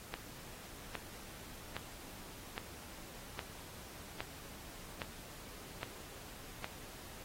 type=click train; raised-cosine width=0.3 ms; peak=-22 dBFS; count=9; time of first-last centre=0.14-6.644 s; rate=1.23 Hz; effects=pink hiss -52 dBFS RMS until 7.24 s + AAC 48 kbps